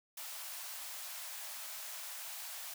white high-pass noise, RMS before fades -45 dBFS, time 0.17-2.74 s, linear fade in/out 5 ms, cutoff 580 Hz, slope 96 dB/octave, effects none

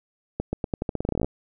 accelerating click train, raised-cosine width 2 ms, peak -12 dBFS, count 17, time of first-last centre 0.4-1.245 s, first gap 130 ms, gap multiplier 0.86, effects none

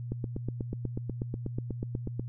click train, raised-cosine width 3 ms, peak -20 dBFS, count 18, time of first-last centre 0.12-2.196 s, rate 8.19 Hz, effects added 120 Hz sine -35 dBFS peak until 2.28 s

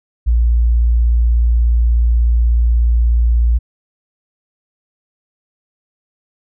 sine tone, 58.27 Hz, A#1, in tune, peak -9 dBFS, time 0.26-3.59 s, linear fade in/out 20 ms, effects none

